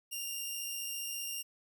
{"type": "tone pair together", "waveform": "10% pulse", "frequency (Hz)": [2759, 2814], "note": ["F7", "F7"], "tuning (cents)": [-22, 12], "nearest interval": "unison", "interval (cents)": 34, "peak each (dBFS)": [-36, -29], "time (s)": [0.11, 1.43], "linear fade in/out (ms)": 20, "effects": []}